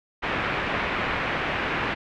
white low-pass noise, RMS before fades -27 dBFS, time 0.22-1.95 s, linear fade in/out 20 ms, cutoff 2400 Hz, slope 24 dB/octave, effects none

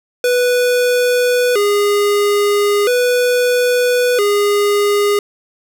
square tone with vibrato, 449.4 Hz, A4, 37 cents sharp, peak -12 dBFS, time 0.24-5.19 s, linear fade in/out 2 ms, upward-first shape square, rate 0.38 Hz, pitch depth 160 cents each way, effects none

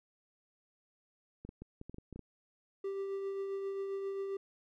clicks, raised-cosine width 3 ms, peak -33 dBFS, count 10, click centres 1.45 / 1.491 / 1.62 / 1.814 / 1.896 / 1.944 / 1.984 / 2.127 / 2.16 / 2.193 s
triangle tone with tremolo, 392 Hz, G4, in tune, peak -32 dBFS, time 2.84-4.37 s, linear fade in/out 5 ms, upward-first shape triangle, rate 7.5 Hz, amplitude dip 35%
effects none

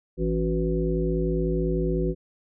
harmonic tone with a mistuned harmonic, 55 Hz, A1, in tune, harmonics 1 / 3 / 5 / 7 / 9, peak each -27 / -27 / -32 / -27 / -32 dBFS, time 0.17-2.15 s, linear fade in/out 50 ms, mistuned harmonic 7, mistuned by -74 cents, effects none

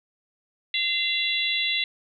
harmonic tone with a mistuned harmonic, 688 Hz, F5, 26 cents flat, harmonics 3 / 4 / 5 / 6, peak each -28 / -28 / -28 / -28 dBFS, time 0.74-1.84 s, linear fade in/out 2 ms, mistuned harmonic 6, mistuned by -80 cents, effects none

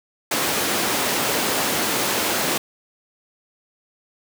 pink high-pass noise, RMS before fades -22 dBFS, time 0.31-2.58 s, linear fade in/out 5 ms, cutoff 250 Hz, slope 12 dB/octave, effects none

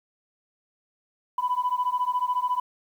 sine beating tone pair, 987.8 / 1001.8 Hz, B5 / B5, 0 / +24 cents, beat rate 14 Hz, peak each -25 dBFS, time 1.38-2.6 s, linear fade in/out 5 ms, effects tanh soft clip ceiling -17 dBFS + 9-bit

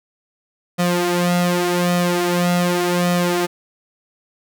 sawtooth tone with flanger, 176.3 Hz, F3, 17 cents sharp, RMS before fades -18 dBFS, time 0.78-3.47 s, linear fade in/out 20 ms, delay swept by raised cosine 1.6 to 4.2 ms, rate 0.86 Hz, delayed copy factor +0.75, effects none

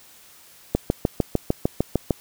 click train, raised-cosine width 2 ms, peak -5 dBFS, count 10, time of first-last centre 0.75-2.107 s, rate 6.63 Hz, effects white hiss -50 dBFS RMS until 2.2 s

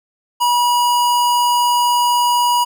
square tone, 968 Hz, B5, 35 cents flat, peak -13 dBFS, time 0.4-2.65 s, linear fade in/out 20 ms, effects none

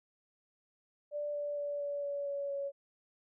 sine tone with pitch steps, 587.3 / 582.6 / 577.9 / 573.2 / 568.6 / 564 / 559.5 Hz, D5 / D5 / D5 / D5 / C#5 / C#5 / C#5, 0 / -14 / -28 / -42 / +44 / +30 / +16 cents, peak -34 dBFS, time 1.11-2.72 s, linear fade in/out 50 ms, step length 230 ms, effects none

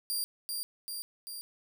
15% pulse tone with echo, 4765 Hz, D8, 24 cents sharp, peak -24 dBFS, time 0.1-0.24 s, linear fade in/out 0 ms, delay 390 ms, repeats 3, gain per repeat -3 dB, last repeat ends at 1.41 s, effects none

